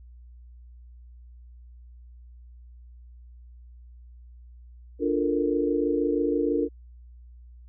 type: chord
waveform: sine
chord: Bb major seventh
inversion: first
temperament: equal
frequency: 293.7 / 349.2 / 440 / 466.2 Hz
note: D4 / F4 / A4 / Bb4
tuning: 0 / 0 / 0 / 0 cents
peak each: -26 / -28 / -30 / -27 dBFS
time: 4.99-6.69 s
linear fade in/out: 50 ms
effects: added 60 Hz sine -45 dBFS peak until 7.68 s